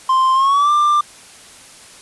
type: tone with pitch glide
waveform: triangle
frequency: 1046 to 1187.7 Hz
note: C6 to D6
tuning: -1 to +19 cents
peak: -9 dBFS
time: 0.09-1.01 s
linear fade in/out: 5 ms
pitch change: +220 cents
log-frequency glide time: 0.33-0.71 s
effects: white hiss -41 dBFS RMS until 2.01 s + resampled to 24000 Hz